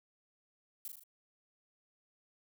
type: noise with echo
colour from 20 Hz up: violet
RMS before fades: -42 dBFS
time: 0.85-0.88 s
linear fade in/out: 2 ms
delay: 39 ms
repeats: 4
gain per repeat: -4 dB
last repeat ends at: 1.036 s
effects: none